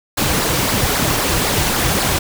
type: noise with flanger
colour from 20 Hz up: pink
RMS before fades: -17 dBFS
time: 0.17-2.19 s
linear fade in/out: 10 ms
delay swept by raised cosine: 0.31 to 4.81 ms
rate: 3.8 Hz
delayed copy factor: -0.6
effects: none